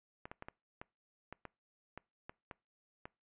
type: clicks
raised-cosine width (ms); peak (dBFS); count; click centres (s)
0.5; -30; 11; 0.255 / 0.315 / 0.424 / 0.485 / 0.815 / 1.326 / 1.453 / 1.976 / 2.295 / 2.512 / 3.055
effects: noise-tail reverb RT60 0.3 s tail -25 dB re dry + resampled to 8000 Hz